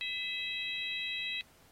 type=harmonic tone with a mistuned harmonic; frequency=647 Hz; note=E5; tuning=32 cents flat; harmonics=3 / 4 / 5 / 6; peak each=-43 / -37 / -43 / -39 dBFS; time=0.01-1.41 s; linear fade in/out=0 ms; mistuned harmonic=3; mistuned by=+61 cents; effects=pink hiss -63 dBFS RMS until 1.71 s + AAC 48 kbps